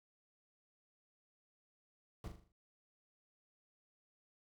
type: noise with echo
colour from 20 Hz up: brown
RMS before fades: -44 dBFS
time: 2.24-2.28 s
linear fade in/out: 2 ms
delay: 40 ms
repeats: 6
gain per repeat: -6 dB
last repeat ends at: 2.52 s
effects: none